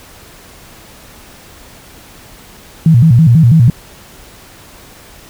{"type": "tone with vibrato", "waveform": "sine", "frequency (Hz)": 138.59, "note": "C#3", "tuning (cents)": 0, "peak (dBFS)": -3, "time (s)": [2.86, 3.7], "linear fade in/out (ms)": 2, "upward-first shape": "square", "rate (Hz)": 6.1, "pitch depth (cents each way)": 270, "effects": ["pink hiss -38 dBFS RMS until 5.29 s"]}